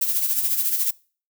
violet noise with tremolo, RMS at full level -20 dBFS, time 0.01-0.91 s, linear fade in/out 5 ms, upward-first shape sine, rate 14 Hz, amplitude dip 55%, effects noise-tail reverb RT60 0.4 s tail -24 dB re dry

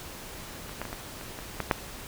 clicks, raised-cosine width 0.5 ms, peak -27 / -17 / -21 / -21 / -25 / -24 / -14 / -6 dBFS, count 8, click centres 0.694 / 0.816 / 0.853 / 0.929 / 1.212 / 1.389 / 1.603 / 1.712 s, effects pink hiss -42 dBFS RMS until 2.07 s

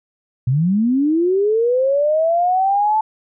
sine linear sweep, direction up, 118.5 to 880 Hz, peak -13 dBFS, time 0.47-3.01 s, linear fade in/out 5 ms, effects none

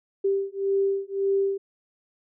sine beating tone pair, 392 / 393.8 Hz, G4 / G4, 0 / +8 cents, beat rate 1.8 Hz, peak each -25 / -25 dBFS, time 0.24-1.58 s, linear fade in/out 10 ms, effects none

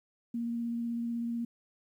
sine tone with vibrato, 234.3 Hz, A#3, 9 cents sharp, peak -31 dBFS, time 0.34-1.45 s, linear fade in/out 5 ms, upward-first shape square, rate 16 Hz, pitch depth 9 cents each way, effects 11-bit

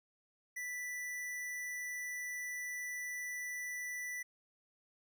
square tone, 1975.5 Hz, B6, in tune, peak -40 dBFS, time 0.56-4.23 s, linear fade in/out 10 ms, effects none

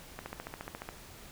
click train, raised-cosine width 0.5 ms, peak -24 dBFS, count 11, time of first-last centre 0.19-0.889 s, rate 14.3 Hz, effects pink hiss -51 dBFS RMS until 1.31 s

